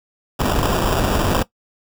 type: noise with sample-and-hold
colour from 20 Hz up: pink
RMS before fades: -18 dBFS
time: 0.39-1.43 s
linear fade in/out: 10 ms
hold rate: 2100 Hz
effects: noise-tail reverb RT60 0.1 s tail -18 dB re dry